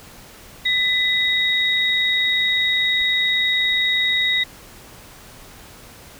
sine tone pair together, 2000 / 3775 Hz, B6 / A#7, +21 / +21 cents, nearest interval major seventh, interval 1100 cents, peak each -19 dBFS, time 0.65-4.44 s, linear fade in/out 10 ms, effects pink hiss -43 dBFS RMS until 6.19 s

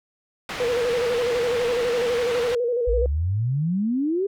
white low-pass noise, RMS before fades -32 dBFS, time 0.49-2.55 s, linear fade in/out 2 ms, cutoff 2700 Hz, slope 12 dB/octave
sine tone with vibrato, 481.4 Hz, B4, 44 cents flat, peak -20 dBFS, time 0.6-3.06 s, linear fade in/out 2 ms, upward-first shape square, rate 12 Hz, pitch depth 50 cents each way
sine exponential sweep, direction up, 49.55 to 410 Hz, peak -20 dBFS, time 2.87-4.27 s, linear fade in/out 10 ms
effects none

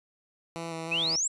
10% pulse tone with vibrato, 164.81 Hz, E3, in tune, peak -26 dBFS, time 0.56-1.16 s, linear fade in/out 0 ms, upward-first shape square, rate 3.2 Hz, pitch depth 17 cents each way
sine exponential sweep, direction up, 2431 to 7950 Hz, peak -25 dBFS, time 0.91-1.28 s, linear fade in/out 10 ms
effects resampled to 24000 Hz

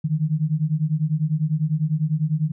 sine beating tone pair, 149.7 / 159.7 Hz, D3 / D#3, +33 / +45 cents, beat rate 10 Hz, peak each -22 dBFS, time 0.04-2.52 s, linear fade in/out 10 ms, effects none

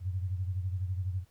sine beating tone pair, 91.1 / 103.1 Hz, F#2 / G#2, -26 / -12 cents, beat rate 12 Hz, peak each -31 / -38 dBFS, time 0-1.25 s, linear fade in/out 50 ms, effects pink hiss -69 dBFS RMS until 1.3 s

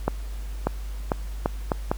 accelerating click train, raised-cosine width 1 ms, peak -7 dBFS, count 6, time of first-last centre 0.08-1.915 s, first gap 590 ms, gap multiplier 0.76, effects added 50 Hz sine -30 dBFS peak until 1.97 s + pink hiss -48 dBFS RMS until 1.97 s

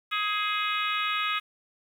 harmonic tone with a mistuned harmonic, 420 Hz, G#4, 19 cents sharp, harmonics 3 / 4 / 5 / 6 / 7 / 8 / 9, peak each -29 / -36 / -34 / -32 / -37 / -36 / -37 dBFS, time 0.11-1.4 s, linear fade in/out 20 ms, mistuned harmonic 4, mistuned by -30 cents, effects 9-bit

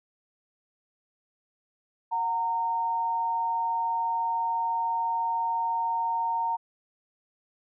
sine tone pair together, 734 / 920 Hz, F#5 / A#5, -14 / -23 cents, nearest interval major third, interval 391 cents, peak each -35 / -25 dBFS, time 2.11-6.57 s, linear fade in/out 20 ms, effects none

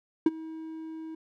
triangle tone with ADSR envelope, 320 Hz, D#4, 49 cents sharp, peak -13 dBFS, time 0.26-1.15 s, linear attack 4 ms, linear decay 30 ms, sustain -22 dB, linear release 5 ms, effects none

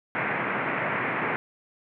white band-pass noise, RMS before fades -28 dBFS, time 0.15-1.36 s, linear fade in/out 0 ms, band 110 to 2300 Hz, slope 48 dB/octave, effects none

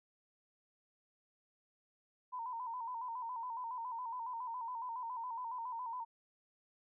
sine tone with vibrato, 960 Hz, B5, 49 cents flat, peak -39 dBFS, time 2.32-6.05 s, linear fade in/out 20 ms, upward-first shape square, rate 7.2 Hz, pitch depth 76 cents each way, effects none

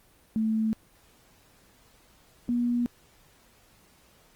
sine tone pair in turn, 220 / 240.8 Hz, A3 / B3, 0 / -44 cents, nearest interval major second, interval 156 cents, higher second, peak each -23 dBFS, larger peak neither, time 0.36-0.73 / 2.49-2.86 s, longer neither, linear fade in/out 0 ms, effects pink hiss -60 dBFS RMS until 4.35 s + Opus 24 kbps

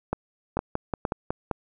two click trains, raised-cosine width 1 ms, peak -12 / -11 dBFS, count 5 / 4, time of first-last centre 0.57-1.305 / 0.13-1.512 s, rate 5.44 / 2.17 Hz, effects none

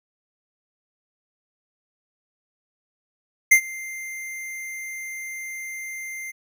square tone with ADSR envelope, 2093 Hz, C7, in tune, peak -9 dBFS, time 3.51-6.32 s, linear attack 11 ms, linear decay 82 ms, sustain -23 dB, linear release 20 ms, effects none

